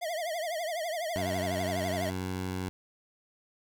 square tone with vibrato, 659.3 Hz, E5, in tune, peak -32 dBFS, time 0.01-2.11 s, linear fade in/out 20 ms, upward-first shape triangle, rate 12 Hz, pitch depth 160 cents each way
15% pulse tone, 92.7 Hz, F#2, 4 cents sharp, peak -26 dBFS, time 1.16-2.69 s, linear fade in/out 0 ms
effects none

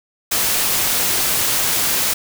white noise, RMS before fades -18 dBFS, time 0.31-2.14 s, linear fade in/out 10 ms, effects none

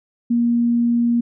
sine tone, 236.6 Hz, A#3, 26 cents sharp, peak -14 dBFS, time 0.3-1.21 s, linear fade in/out 10 ms, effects none

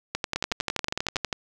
two click trains, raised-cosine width 0.2 ms, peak -9 / -9 dBFS, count 12 / 13, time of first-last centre 0.15-1.159 / 0.36-1.328 s, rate 10.9 / 12.4 Hz, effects none

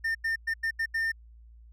triangle tone bursts at uneven times, 1808 Hz, A6, 47 cents sharp, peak -24 dBFS, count 6, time 0.04-0.15 / 0.24-0.36 / 0.47-0.54 / 0.63-0.71 / 0.79-0.86 / 0.94-1.12 s, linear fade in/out 10 ms, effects added 57 Hz sine -49 dBFS peak until 1.72 s

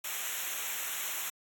white noise with comb filter, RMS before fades -36 dBFS, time 0.04-1.3 s, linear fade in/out 5 ms, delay 0.21 ms, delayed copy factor -0.95, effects AAC 64 kbps

